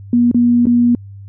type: tone with dropouts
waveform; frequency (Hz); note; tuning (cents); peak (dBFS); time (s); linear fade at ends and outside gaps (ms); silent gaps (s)
sine; 240; B3; -49; -8; 0.13-0.95; 2; 0.314-0.345 / 0.656-0.668
effects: added 99 Hz sine -31 dBFS peak until 1.28 s